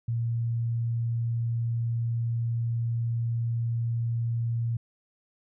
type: tone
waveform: sine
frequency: 116.54 Hz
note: A#2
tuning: in tune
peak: -25 dBFS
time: 0.08-4.77 s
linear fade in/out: 5 ms
effects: none